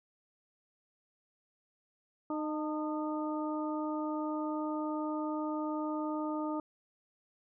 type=harmonic tone with a mistuned harmonic; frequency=306.7 Hz; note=D#4; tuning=25 cents flat; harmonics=1 / 2 / 3 / 4; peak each=-34 / -40 / -41 / -42 dBFS; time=2.3-6.6 s; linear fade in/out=2 ms; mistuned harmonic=3; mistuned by=-37 cents; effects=none